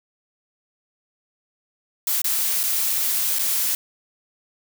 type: noise with dropouts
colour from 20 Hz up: blue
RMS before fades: -22 dBFS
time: 2.07-3.75 s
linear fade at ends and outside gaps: 2 ms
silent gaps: 2.218-2.243 / 2.632-2.636 / 3.387-3.392 s
effects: none